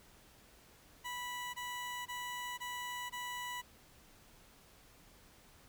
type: tone bursts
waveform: 20% pulse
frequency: 983 Hz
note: B5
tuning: 8 cents flat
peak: -35 dBFS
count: 5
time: 1.04-3.62 s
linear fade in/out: 20 ms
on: 500 ms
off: 20 ms
effects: pink hiss -62 dBFS RMS until 5.68 s